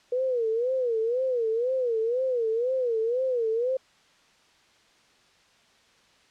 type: tone with vibrato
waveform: sine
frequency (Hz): 481.6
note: B4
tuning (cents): -44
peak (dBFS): -23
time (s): 0.12-3.77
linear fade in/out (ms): 5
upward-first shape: sine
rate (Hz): 2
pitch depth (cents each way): 150
effects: white hiss -60 dBFS RMS until 6.3 s + low-pass 5000 Hz 12 dB/octave